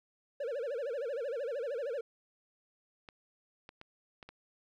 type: tone with vibrato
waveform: triangle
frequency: 515 Hz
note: C5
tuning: 28 cents flat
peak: -32 dBFS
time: 0.4-2.01 s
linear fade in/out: 5 ms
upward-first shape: sine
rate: 13 Hz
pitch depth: 230 cents each way
type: clicks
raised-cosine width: 0.3 ms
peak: -32 dBFS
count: 5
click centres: 3.088 / 3.691 / 3.814 / 4.228 / 4.29 s
effects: none